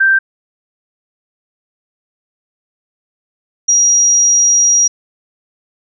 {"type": "tone pair in turn", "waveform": "sine", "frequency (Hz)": [1568, 5732], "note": ["G6", "F8"], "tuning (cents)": [0, 44], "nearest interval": "octave + minor seventh", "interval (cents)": 2244, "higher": "second", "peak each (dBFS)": -7, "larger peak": "neither", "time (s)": [[0, 0.19], [3.68, 4.88]], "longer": "second", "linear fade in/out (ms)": 10, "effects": []}